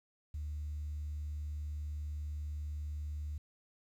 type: tone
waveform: sine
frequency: 75 Hz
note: D2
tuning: 37 cents sharp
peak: -36 dBFS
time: 0.34-3.38 s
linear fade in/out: 5 ms
effects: tanh soft clip ceiling -33 dBFS + 11-bit